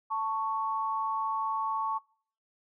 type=tone pair together; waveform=sine; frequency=885.9 / 1110 Hz; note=A5 / C#6; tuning=+12 / +2 cents; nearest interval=major third; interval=390 cents; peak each=-32 / -30 dBFS; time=0.1-1.99 s; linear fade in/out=20 ms; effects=noise-tail reverb RT60 0.5 s tail -23 dB re dry